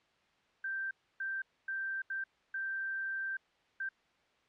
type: tone bursts at uneven times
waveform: sine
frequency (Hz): 1568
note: G6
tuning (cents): 0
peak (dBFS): -34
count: 6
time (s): 0.64-0.91 / 1.2-1.42 / 1.68-2.02 / 2.1-2.24 / 2.54-3.37 / 3.8-3.89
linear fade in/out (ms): 5
effects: white hiss -70 dBFS RMS until 4.48 s + low-pass 3000 Hz 12 dB/octave